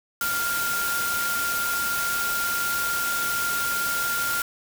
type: tone in noise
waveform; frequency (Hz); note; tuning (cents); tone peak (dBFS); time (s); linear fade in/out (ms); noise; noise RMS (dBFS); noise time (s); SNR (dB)
sine; 1396.9; F6; 0; -25; 0.21-4.42; 2; white; -29; 0.21-4.42; +1
effects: none